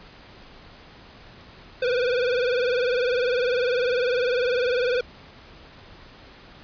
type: tone with vibrato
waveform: square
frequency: 493.9 Hz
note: B4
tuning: in tune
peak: -21 dBFS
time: 1.82-5.01 s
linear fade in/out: 5 ms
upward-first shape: sine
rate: 20 Hz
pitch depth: 87 cents each way
effects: pink hiss -47 dBFS RMS until 6.63 s + resampled to 11025 Hz